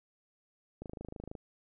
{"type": "click train", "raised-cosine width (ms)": 2, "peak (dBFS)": -29, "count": 15, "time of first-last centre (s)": [0.82, 1.352], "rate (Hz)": 26.3, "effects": []}